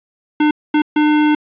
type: tone bursts at uneven times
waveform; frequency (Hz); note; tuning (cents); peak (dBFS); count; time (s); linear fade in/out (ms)
square; 301.3; D4; +44; -11; 3; 0.4-0.51 / 0.74-0.82 / 0.96-1.35; 5
effects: resampled to 8000 Hz + 7-bit